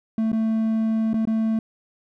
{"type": "tone with dropouts", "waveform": "triangle", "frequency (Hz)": 221.9, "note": "A3", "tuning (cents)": 15, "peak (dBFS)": -17, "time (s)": [0.18, 1.59], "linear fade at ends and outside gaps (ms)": 2, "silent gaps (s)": [[0.318, 0.329], [1.133, 1.141], [1.253, 1.273]], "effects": []}